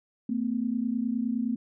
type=tone pair together; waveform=sine; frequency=225 / 254.7 Hz; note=A3 / C4; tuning=+39 / -46 cents; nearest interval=major second; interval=215 cents; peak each=-28 / -29 dBFS; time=0.29-1.56 s; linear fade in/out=5 ms; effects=none